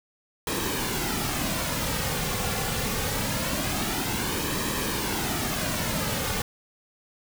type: noise with flanger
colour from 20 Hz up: pink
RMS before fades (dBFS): -28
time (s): 0.47-6.42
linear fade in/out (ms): 2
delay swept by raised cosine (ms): 1.4 to 3.2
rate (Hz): 0.24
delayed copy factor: -0.55
effects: none